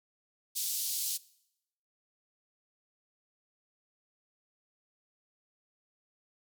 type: band-pass noise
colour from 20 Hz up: white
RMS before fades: -34 dBFS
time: 0.55-1.18 s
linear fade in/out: 20 ms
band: 3700 to 16000 Hz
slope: 24 dB/octave
effects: noise-tail reverb RT60 0.8 s tail -21 dB re dry